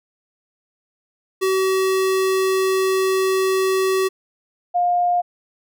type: tone pair in turn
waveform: square / sine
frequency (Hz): 380 / 707.7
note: F#4 / F5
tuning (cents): +46 / +23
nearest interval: major seventh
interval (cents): 1077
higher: second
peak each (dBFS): -17 / -15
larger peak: second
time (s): 1.41-4.09 / 4.74-5.22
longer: first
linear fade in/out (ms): 20
effects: none